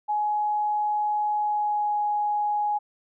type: tone with pitch glide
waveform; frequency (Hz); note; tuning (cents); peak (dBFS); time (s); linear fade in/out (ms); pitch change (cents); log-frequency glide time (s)
sine; 840 to 833.7; G#5 to G#5; +19 to +6; -22; 0.08-2.79; 20; -13; 1.36-1.98
effects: none